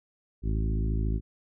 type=harmonic tone with a mistuned harmonic; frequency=54 Hz; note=A1; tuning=32 cents flat; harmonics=1 / 2 / 3 / 4 / 5 / 6 / 7; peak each=-26 / -32 / -36 / -38 / -40 / -42 / -43 dBFS; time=0.42-1.21 s; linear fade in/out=50 ms; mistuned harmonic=1; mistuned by=+44 cents; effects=none